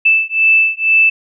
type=beating tone pair; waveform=sine; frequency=2637 / 2639.1 Hz; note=E7 / E7; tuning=0 / +1 cents; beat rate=2.1 Hz; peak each=-12 dBFS; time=0.05-1.1 s; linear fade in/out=10 ms; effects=none